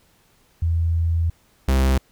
sine / 45% pulse tone pair in turn, 83.2 / 66.04 Hz, E2 / C2, +17 / +17 cents, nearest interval major third, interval 400 cents, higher first, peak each -17 / -15 dBFS, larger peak second, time 0.62-1.3 / 1.68-1.98 s, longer first, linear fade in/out 5 ms, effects pink hiss -59 dBFS RMS until 2.11 s

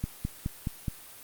click train, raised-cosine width 5 ms, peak -17 dBFS, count 5, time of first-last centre 0.04-0.882 s, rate 4.75 Hz, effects white hiss -48 dBFS RMS until 1.23 s + Opus 32 kbps

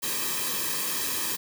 white noise with comb filter, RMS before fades -29 dBFS, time 0.02-1.37 s, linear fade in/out 20 ms, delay 1.4 ms, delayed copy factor -0.95, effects none

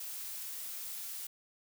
blue noise, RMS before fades -42 dBFS, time 0-1.27 s, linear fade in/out 5 ms, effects none

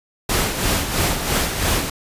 pink noise with tremolo, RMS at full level -18 dBFS, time 0.29-1.9 s, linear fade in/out 5 ms, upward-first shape sine, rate 3 Hz, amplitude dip 55%, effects resampled to 32000 Hz

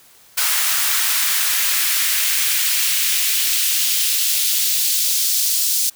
white noise with high-pass filter sweep, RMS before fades -18 dBFS, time 0.37-5.9 s, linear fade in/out 10 ms, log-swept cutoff 1200 to 4900 Hz, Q 1.2, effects white hiss -49 dBFS RMS until 5.95 s

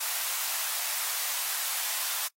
white high-pass noise, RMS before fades -31 dBFS, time 0-2.28 s, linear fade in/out 10 ms, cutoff 690 Hz, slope 24 dB/octave, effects noise-tail reverb RT60 0.1 s tail -23 dB re dry + AAC 48 kbps

